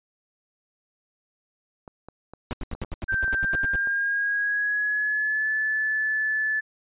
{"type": "clicks", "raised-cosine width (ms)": 1, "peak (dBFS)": -27, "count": 9, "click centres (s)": [1.878, 2.086, 2.336, 2.75, 2.847, 2.931, 3.28, 3.536, 3.873]}
{"type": "noise bursts", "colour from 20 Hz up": "brown", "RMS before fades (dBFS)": -29, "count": 13, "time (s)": [2.51, 3.756], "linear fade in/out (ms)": 0, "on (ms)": 22, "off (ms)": 80}
{"type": "tone with pitch glide", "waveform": "sine", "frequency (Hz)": [1565, 1736.5], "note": ["G6", "A6"], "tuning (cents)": [-3, -23], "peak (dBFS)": -22, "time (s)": [3.08, 6.61], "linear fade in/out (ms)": 20, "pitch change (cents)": 180, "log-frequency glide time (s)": [3.29, 5.49]}
{"effects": ["resampled to 8000 Hz"]}